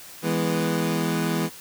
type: chord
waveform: 25% pulse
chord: E major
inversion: none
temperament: equal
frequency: 164.81 / 207.7 / 246.9 Hz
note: E3 / G#3 / B3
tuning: 0 / 0 / 0 cents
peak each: -21 / -24 / -25 dBFS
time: 0.22-1.5 s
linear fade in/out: 50 ms
effects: white hiss -43 dBFS RMS until 1.6 s